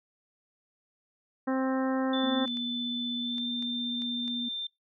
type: harmonic tone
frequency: 262.9 Hz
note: C4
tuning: 8 cents sharp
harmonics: 1 / 2 / 3 / 4 / 5 / 6 / 7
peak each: -27 / -33 / -37 / -39 / -41 / -43 / -44 dBFS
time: 1.47-2.46 s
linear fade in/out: 10 ms
type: tone with pitch glide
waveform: sine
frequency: 3520 to 3582 Hz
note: A7 to A7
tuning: 0 to +30 cents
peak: -32 dBFS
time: 2.13-4.67 s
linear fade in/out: 5 ms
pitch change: +30 cents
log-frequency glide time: 3.19-3.47 s
type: tone with vibrato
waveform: sine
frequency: 241.2 Hz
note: B3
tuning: 41 cents flat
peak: -33 dBFS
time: 2.23-4.49 s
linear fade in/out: 10 ms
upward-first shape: sine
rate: 16 Hz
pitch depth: 11 cents each way
type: clicks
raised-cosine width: 0.2 ms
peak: -31 dBFS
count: 6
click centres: 2.478 / 2.571 / 3.382 / 3.625 / 4.02 / 4.279 s
effects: noise-tail reverb RT60 0.2 s tail -24 dB re dry